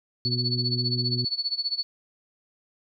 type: tone with tremolo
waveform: sine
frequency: 4435 Hz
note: C#8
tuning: in tune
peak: -22 dBFS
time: 0.25-1.83 s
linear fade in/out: 0 ms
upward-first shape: sine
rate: 15 Hz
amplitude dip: 90%
type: harmonic tone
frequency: 122.6 Hz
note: B2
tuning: 12 cents flat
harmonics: 1 / 2 / 3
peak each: -27 / -33 / -37 dBFS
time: 0.25-1.25 s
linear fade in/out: 5 ms
effects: none